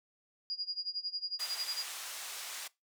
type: tone with tremolo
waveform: sine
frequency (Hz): 4857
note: D#8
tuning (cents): -43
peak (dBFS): -32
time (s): 0.5-1.84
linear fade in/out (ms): 0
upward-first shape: sine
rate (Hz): 11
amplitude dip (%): 95
type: band-pass noise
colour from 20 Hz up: white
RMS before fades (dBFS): -43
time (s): 1.39-2.68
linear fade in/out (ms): 10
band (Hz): 790 to 8900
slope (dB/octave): 12
effects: noise-tail reverb RT60 0.2 s tail -21 dB re dry